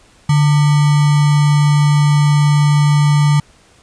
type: tone with sample-and-hold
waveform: sine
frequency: 146.83 Hz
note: D3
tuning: in tune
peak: -8 dBFS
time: 0.29-3.4 s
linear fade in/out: 5 ms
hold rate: 1050 Hz
effects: pink hiss -49 dBFS RMS until 3.82 s + resampled to 22050 Hz